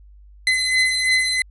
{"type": "beating tone pair", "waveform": "30% pulse", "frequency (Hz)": [2034, 2037], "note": ["C7", "C7"], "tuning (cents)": [-50, -47], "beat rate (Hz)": 3, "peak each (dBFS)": [-15, -19], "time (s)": [0.47, 1.42], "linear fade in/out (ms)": 2, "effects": ["added 50 Hz sine -43 dBFS peak until 1.5 s", "resampled to 24000 Hz"]}